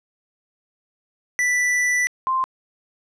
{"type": "tone pair in turn", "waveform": ["square", "sine"], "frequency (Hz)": [1975.5, 1046.5], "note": ["B6", "C6"], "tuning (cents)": [0, 0], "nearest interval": "major seventh", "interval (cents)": 1100, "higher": "first", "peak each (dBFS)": -18, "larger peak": "neither", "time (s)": [[1.39, 2.07], [2.27, 2.44]], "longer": "first", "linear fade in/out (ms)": 0, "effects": ["low-pass 9000 Hz 12 dB/octave"]}